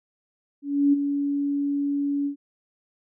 sine tone with ADSR envelope, 283.9 Hz, C#4, 41 cents sharp, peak -14 dBFS, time 0.62-2.36 s, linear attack 310 ms, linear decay 19 ms, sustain -8 dB, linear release 100 ms, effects none

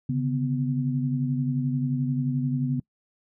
sine tone cluster, 137.9 / 149.3 / 249.3 Hz, C#3 / D3 / B3, -9 / +29 / +16 cents, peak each -25 / -33 / -27 dBFS, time 0.09-2.8 s, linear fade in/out 5 ms, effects noise-tail reverb RT60 0.1 s tail -25 dB re dry

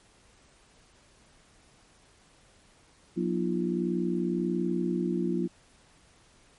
harmonic tone with a mistuned harmonic, 60.5 Hz, B1, 35 cents flat, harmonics 3 / 4 / 5 / 6, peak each -30 / -32 / -35 / -30 dBFS, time 3.16-5.48 s, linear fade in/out 20 ms, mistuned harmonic 6, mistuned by -95 cents, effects pink hiss -60 dBFS RMS until 6.58 s + MP3 48 kbps

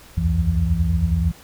sine tone cluster, 66.5 / 79.1 / 88.3 / 167.4 Hz, C2 / D#2 / F2 / E3, +29 / +29 / +20 / +27 cents, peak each -22 dBFS, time 0.17-1.32 s, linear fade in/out 10 ms, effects pink hiss -46 dBFS RMS until 1.43 s

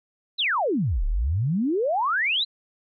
sine exponential two-way sweep, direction down then up, 4186 to 32.6 to 4186 Hz, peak -20 dBFS, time 0.38-2.45 s, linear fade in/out 20 ms, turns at 1.05 s, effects MP3 64 kbps

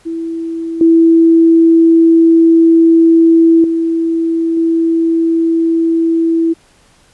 sine tone with level steps, 329.6 Hz, E4, in tune, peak -17 / -4 / -11 / -9 dBFS, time 0.05-6.54 s, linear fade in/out 20 ms, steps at 0.81 / 3.64 / 4.57 s, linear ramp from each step 2 ms, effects pink hiss -49 dBFS RMS until 7.13 s + resampled to 24000 Hz

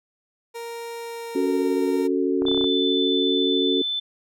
30% pulse tone with pitch glide, 466.2 to 461.6 Hz, A#4 to A#4, 0 to -17 cents, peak -29 dBFS, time 0.54-2.08 s, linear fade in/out 20 ms, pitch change -17 cents, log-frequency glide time 0.95-1.65 s
sine chord, F# minor, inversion second, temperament just, 277.5 / 370 / 444 Hz, C#4 / F#4 / A4, +2 / 0 / +16 cents, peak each -23 / -23 / -26 dBFS, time 1.35-3.82 s, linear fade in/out 5 ms
clicks, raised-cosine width 1 ms, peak -19 dBFS, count 8, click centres 2.421 / 2.453 / 2.484 / 2.515 / 2.546 / 2.576 / 2.611 / 2.642 s
sine tone, 3520 Hz, A7, in tune, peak -23 dBFS, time 2.46-4 s, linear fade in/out 10 ms
effects none

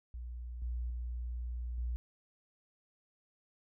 sine tone with level steps, 60.1 Hz, B1, 46 cents flat, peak -40 / -34 / -36 / -33 dBFS, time 0.14-1.96 s, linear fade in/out 0 ms, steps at 0.62 / 0.9 / 1.78 s, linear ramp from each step 2 ms, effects none

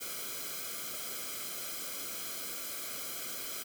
white noise with comb filter, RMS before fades -40 dBFS, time 0-3.64 s, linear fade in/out 20 ms, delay 1.1 ms, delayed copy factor -0.8, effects none

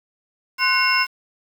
sine tone cluster, 1045 / 1489 / 2161 / 2753 / 5250 Hz, C6 / F#6 / C#7 / F7 / E8, -2 / +11 / -45 / -25 / -8 cents, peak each -22 dBFS, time 0.58-1.07 s, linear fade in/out 50 ms, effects 7-bit

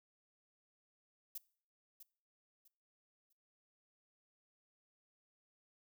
violet noise with echo, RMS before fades -44 dBFS, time 1.35-1.38 s, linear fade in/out 5 ms, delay 650 ms, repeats 3, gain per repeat -11 dB, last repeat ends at 3.33 s, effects noise-tail reverb RT60 0.5 s tail -22 dB re dry

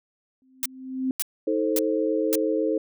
sine tone with exponential growth, 260.7 Hz, C4, 6 cents flat, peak -20 dBFS, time 0.42-1.11 s, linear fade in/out 1 ms, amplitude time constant 150 ms
blue noise bursts, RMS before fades -25 dBFS, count 4, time 0.63-2.354 s, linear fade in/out 0 ms, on 26 ms, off 540 ms
sine chord, A diminished, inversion second, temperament just, 316.8 / 440 / 528 Hz, Eb4 / A4 / C5, +31 / 0 / +16 cents, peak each -25 / -25 / -27 dBFS, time 1.47-2.78 s, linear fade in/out 5 ms
effects none

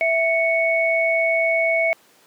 sine tone pair together, 659.3 / 2218 Hz, E5 / C#7, 0 / 0 cents, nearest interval octave + major sixth, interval 2100 cents, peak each -19 dBFS, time 0.01-1.93 s, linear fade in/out 0 ms, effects pink hiss -54 dBFS RMS until 2.26 s + high-pass 300 Hz 12 dB/octave

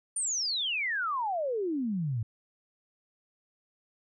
sine exponential sweep, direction down, 9397 to 105.1 Hz, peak -28 dBFS, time 0.16-2.23 s, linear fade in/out 5 ms, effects none

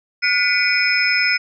sine tone cluster, 1445 / 2005 / 2246 / 2434 / 5180 Hz, F#6 / B6 / C#7 / D#7 / E8, -41 / +26 / +22 / -39 / -31 cents, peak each -21 dBFS, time 0.22-1.38 s, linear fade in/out 20 ms, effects none

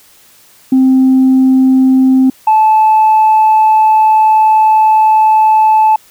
sine tone pair in turn, 261.6 / 869.8 Hz, C4 / A5, 0 / -20 cents, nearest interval octave + major sixth, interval 2080 cents, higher second, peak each -3 dBFS, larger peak neither, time 0.72-2.3 / 2.47-5.96 s, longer second, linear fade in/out 5 ms, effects tanh soft clip ceiling -2 dBFS + white hiss -44 dBFS RMS until 6.1 s

